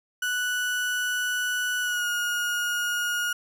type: tone with pitch glide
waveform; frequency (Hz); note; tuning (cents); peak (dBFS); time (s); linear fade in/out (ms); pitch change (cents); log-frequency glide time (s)
35% pulse; 1480 to 1435.4; F#6 to F6; 0 to +47; -23; 0.22-3.33; 5; -53; 1.81-2.07
effects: none